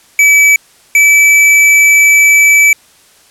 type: tone pair in turn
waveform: square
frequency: 2296 / 2306 Hz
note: D7 / D7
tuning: -40 / -32 cents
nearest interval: unison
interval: 8 cents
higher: second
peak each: -4 dBFS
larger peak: neither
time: 0.19-0.56 / 0.95-2.73 s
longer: second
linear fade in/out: 2 ms
effects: white hiss -45 dBFS RMS until 3.3 s + low-pass 11000 Hz 12 dB/octave